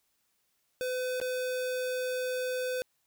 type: tone with dropouts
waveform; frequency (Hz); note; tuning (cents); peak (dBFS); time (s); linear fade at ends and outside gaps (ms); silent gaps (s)
square; 506; B4; +42; -31; 0.81-2.82; 0; 1.201-1.214
effects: white hiss -75 dBFS RMS until 3.06 s